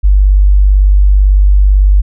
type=tone; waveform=sine; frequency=49 Hz; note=G1; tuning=in tune; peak=-3 dBFS; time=0.03-2.02 s; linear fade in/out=20 ms; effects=none